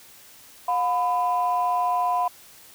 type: tone pair together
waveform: sine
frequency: 715.7 / 1001 Hz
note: F5 / B5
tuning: +42 / +23 cents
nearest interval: tritone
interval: 581 cents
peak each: -22 dBFS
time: 0.68-2.28 s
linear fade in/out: 5 ms
effects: tanh soft clip ceiling -14 dBFS + white hiss -49 dBFS RMS until 2.74 s